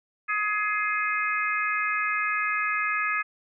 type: harmonic tone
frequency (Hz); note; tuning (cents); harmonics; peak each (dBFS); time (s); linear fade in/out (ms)
419.9; G#4; +19; 3 / 4 / 5 / 6; -28 / -29 / -30 / -31; 0.28-3.23; 20
effects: none